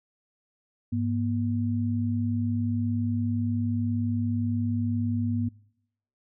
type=tone pair together; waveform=sine; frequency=102.4 / 239.5 Hz; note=G#2 / A#3; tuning=-24 / +47 cents; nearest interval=octave + minor third; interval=1471 cents; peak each=-27 dBFS; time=0.92-5.49 s; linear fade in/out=10 ms; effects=noise-tail reverb RT60 0.8 s tail -25 dB re dry